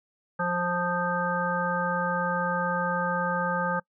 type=harmonic tone with a mistuned harmonic; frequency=176.4 Hz; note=F3; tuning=18 cents sharp; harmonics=1 / 3 / 5 / 7 / 9; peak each=-31 / -31 / -31 / -31 / -31 dBFS; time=0.39-3.8 s; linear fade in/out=10 ms; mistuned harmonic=9; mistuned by=-23 cents; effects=noise-tail reverb RT60 0.1 s tail -24 dB re dry